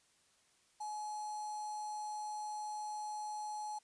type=tone with notch filter; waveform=square; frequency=847 Hz; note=G#5; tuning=34 cents sharp; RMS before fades=-42 dBFS; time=0.8-3.79 s; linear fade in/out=10 ms; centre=2600 Hz; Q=0.54; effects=white hiss -71 dBFS RMS until 3.83 s + resampled to 22050 Hz